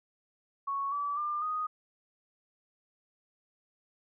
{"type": "tone with pitch steps", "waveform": "sine", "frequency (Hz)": [1108.7, 1151.8, 1196.5, 1243], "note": ["C#6", "D6", "D6", "D#6"], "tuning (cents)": [0, -34, 32, -2], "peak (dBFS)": -30, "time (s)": [0.67, 1.67], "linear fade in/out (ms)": 10, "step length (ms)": 250, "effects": []}